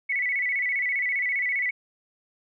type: tone with vibrato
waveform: sine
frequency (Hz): 2093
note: C7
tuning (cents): 0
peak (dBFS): -23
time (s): 0.09-1.71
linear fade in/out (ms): 10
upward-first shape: square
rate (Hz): 15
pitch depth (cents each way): 92
effects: none